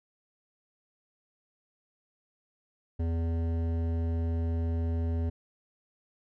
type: tone with hard clipping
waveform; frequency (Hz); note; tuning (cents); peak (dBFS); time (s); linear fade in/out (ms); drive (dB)
triangle; 83; E2; +12; -29; 2.99-5.3; 10; 17
effects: none